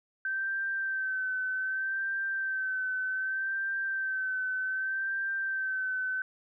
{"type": "tone with vibrato", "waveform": "sine", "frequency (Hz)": 1547, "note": "G6", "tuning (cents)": -23, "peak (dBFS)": -29, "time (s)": [0.25, 6.22], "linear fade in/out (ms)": 2, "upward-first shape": "sine", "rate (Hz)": 0.65, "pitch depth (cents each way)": 33, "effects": []}